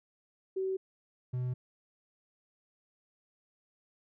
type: tone pair in turn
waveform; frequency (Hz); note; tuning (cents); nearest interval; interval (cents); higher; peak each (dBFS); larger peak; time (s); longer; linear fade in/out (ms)
sine / triangle; 380.4 / 125.49; F#4 / B2; +48 / +28; octave + perfect fifth; 1920; first; -30 / -29; second; 0.56-0.77 / 1.33-1.54; neither; 10
effects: none